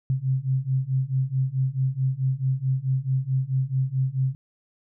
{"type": "beating tone pair", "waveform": "sine", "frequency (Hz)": [129.6, 134.2], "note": ["C3", "C3"], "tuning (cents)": [-16, 44], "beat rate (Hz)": 4.6, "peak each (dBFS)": [-25, -24], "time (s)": [0.1, 4.35], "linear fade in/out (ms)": 0, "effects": []}